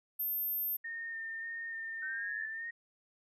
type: tone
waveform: sine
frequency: 13290 Hz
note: G#9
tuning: in tune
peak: -32 dBFS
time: 0.19-0.77 s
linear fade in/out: 10 ms
type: tone with vibrato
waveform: sine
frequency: 1823 Hz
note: A#6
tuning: 39 cents flat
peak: -38 dBFS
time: 0.84-2.46 s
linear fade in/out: 10 ms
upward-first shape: square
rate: 1.7 Hz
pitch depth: 12 cents each way
type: linear sweep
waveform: sine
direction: up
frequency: 1521 to 1880 Hz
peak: -38 dBFS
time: 2.02-2.71 s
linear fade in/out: 10 ms
effects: none